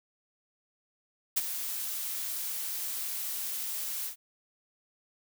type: noise with ADSR envelope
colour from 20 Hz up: blue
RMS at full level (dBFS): -25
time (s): 1.36-4.16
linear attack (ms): 14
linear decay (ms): 28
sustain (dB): -10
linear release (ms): 100
effects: none